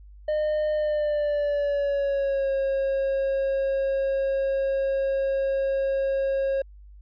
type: tone with pitch glide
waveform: triangle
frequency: 609 to 542.6 Hz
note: D#5 to C#5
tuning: -37 to -37 cents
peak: -20 dBFS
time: 0.28-6.62 s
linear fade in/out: 5 ms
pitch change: -200 cents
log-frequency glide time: 0.74-2.51 s
effects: added 50 Hz sine -44 dBFS peak until 7.01 s + resampled to 11025 Hz